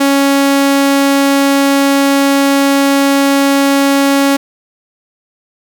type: tone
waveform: sawtooth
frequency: 277.5 Hz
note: C#4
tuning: 2 cents sharp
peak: -4 dBFS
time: 0-4.37 s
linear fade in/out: 10 ms
effects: none